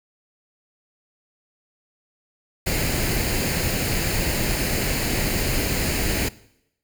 pink noise with comb filter, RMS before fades -23 dBFS, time 2.66-6.29 s, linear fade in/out 10 ms, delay 0.43 ms, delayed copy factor +0.55, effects noise-tail reverb RT60 0.8 s tail -20 dB re dry

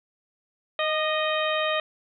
harmonic tone with a mistuned harmonic, 622.3 Hz, D#5, in tune, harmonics 1 / 2 / 3 / 4 / 5 / 6, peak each -26 / -29 / -31 / -32 / -33 / -34 dBFS, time 0.79-1.8 s, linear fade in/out 2 ms, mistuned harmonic 2, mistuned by -30 cents, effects none

